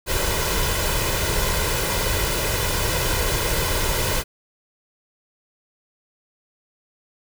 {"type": "noise with comb filter", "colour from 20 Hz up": "pink", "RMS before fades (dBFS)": -22, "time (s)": [0.06, 4.24], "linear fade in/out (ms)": 50, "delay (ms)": 2, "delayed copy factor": 0.6, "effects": []}